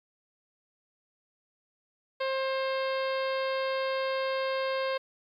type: harmonic tone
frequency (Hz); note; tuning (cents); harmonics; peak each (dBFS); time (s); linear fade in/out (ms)
531; C5; +25; 1 / 2 / 3 / 4 / 5 / 6 / 7 / 8 / 9; -29 / -35 / -39 / -41 / -43 / -45 / -46 / -47 / -48; 2.2-4.98; 10
effects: 11-bit